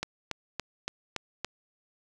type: click train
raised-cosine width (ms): 0.2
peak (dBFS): -14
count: 6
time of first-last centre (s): 0.03-1.446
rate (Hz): 3.53
effects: none